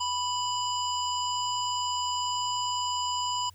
harmonic tone with a mistuned harmonic, 989 Hz, B5, 2 cents sharp, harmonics 1 / 3 / 5 / 7, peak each -29 / -34 / -36 / -37 dBFS, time 0-3.5 s, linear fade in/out 10 ms, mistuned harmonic 7, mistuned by +84 cents, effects added 90 Hz sine -52 dBFS peak until 3.54 s + white hiss -63 dBFS RMS until 3.54 s

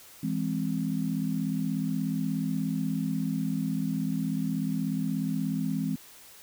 sine chord, E augmented, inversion none, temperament equal with one note detuned, 164.81 / 205.1 / 261.6 Hz, E3 / G#3 / B#3, 0 / -21 / 0 cents, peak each -31 dBFS, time 0.23-5.96 s, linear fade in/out 5 ms, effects white hiss -51 dBFS RMS until 6.42 s

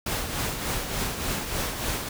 pink noise with tremolo, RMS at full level -27 dBFS, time 0.06-2.09 s, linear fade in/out 5 ms, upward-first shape triangle, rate 3.4 Hz, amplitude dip 55%, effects none

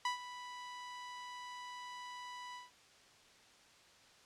sawtooth tone with ADSR envelope, 987.8 Hz, B5, in tune, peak -28 dBFS, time 0.05-2.71 s, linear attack 3 ms, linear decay 120 ms, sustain -14 dB, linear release 160 ms, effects white hiss -63 dBFS RMS until 4.25 s + low-pass 6000 Hz 12 dB/octave

